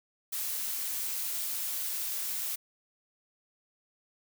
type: noise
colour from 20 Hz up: blue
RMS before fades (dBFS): -34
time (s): 0.32-2.56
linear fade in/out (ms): 10
effects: none